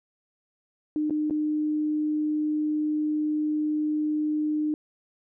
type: tone with dropouts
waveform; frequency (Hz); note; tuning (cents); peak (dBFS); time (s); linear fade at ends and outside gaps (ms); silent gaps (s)
sine; 303.7; D#4; -42; -23; 0.96-4.74; 1; 1.098-1.107 / 1.299-1.308
effects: none